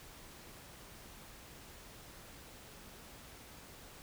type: silence
effects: pink hiss -54 dBFS RMS until 4.02 s